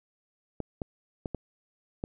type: clicks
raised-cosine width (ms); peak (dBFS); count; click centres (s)
2; -19; 5; 0.603 / 0.818 / 1.258 / 1.347 / 2.039
effects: none